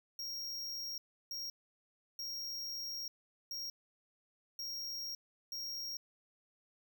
square tone bursts at uneven times, 5588 Hz, F8, in tune, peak -40 dBFS, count 6, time 0.19-0.98 / 1.31-1.5 / 2.19-3.08 / 3.51-3.7 / 4.59-5.15 / 5.52-5.97 s, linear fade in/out 2 ms, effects none

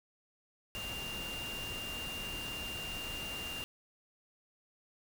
sine tone in noise, 2794 Hz, F7, in tune, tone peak -40 dBFS, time 0.75-3.64 s, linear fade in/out 0 ms, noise pink, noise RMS -44 dBFS, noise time 0.75-3.64 s, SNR +1 dB, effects none

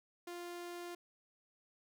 sawtooth tone, 349.2 Hz, F4, in tune, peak -40 dBFS, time 0.27-0.95 s, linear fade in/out 5 ms, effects none

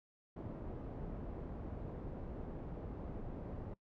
pink low-pass noise, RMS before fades -45 dBFS, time 0.36-3.74 s, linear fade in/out 5 ms, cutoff 560 Hz, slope 12 dB/octave, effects noise-tail reverb RT60 0.1 s tail -22 dB re dry

